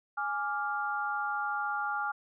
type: chord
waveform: sine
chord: D diminished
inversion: second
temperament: equal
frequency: 830.6 / 1174.7 / 1396.9 Hz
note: Ab5 / D6 / F6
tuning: 0 / 0 / 0 cents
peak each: -34 / -37 / -33 dBFS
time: 0.17-2.12 s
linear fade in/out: 10 ms
effects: none